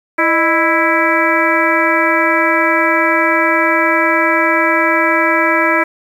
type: harmonic tone with a mistuned harmonic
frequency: 329.6 Hz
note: E4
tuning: in tune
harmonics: 1 / 2 / 3 / 4 / 5 / 6 / 7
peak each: -18 / -18 / -18 / -18 / -18 / -18 / -18 dBFS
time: 0.18-5.84 s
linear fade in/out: 10 ms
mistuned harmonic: 2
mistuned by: -110 cents
effects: 7-bit